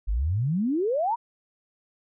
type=exponential sweep; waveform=sine; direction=up; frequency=45.32 to 987.8 Hz; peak=-22 dBFS; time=0.07-1.16 s; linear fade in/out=20 ms; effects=none